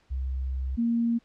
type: tone pair in turn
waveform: sine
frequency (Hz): 65.41 / 233.1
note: C2 / A#3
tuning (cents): 0 / 0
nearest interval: octave + minor seventh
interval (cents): 2200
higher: second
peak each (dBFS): -27 / -22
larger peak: second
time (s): 0.1-0.77 / 0.77-1.19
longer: first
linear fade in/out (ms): 20
effects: pink hiss -65 dBFS RMS until 1.24 s + low-pass 5000 Hz 12 dB/octave